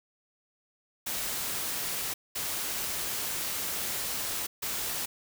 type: noise bursts at uneven times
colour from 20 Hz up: white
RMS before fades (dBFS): -33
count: 3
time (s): 1.06-2.14 / 2.35-4.47 / 4.62-5.06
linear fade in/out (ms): 10
effects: none